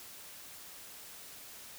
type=silence; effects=white hiss -50 dBFS RMS until 1.78 s